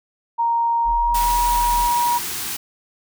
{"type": "tone with pitch glide", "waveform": "sine", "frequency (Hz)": [932.3, 957.4], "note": ["A#5", "A#5"], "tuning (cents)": [0, 46], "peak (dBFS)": -16, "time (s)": [0.38, 2.19], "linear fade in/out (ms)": 20, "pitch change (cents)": 46, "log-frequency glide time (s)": [0.85, 1.3]}
{"type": "tone", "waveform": "sine", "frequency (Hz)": 41.2, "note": "E1", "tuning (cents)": 0, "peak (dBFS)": -24, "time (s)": [0.84, 1.9], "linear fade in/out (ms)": 50}
{"type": "band-stop noise", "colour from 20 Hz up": "white", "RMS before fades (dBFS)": -27, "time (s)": [1.14, 2.57], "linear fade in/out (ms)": 10, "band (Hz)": [450, 710], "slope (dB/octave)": 96}
{"effects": []}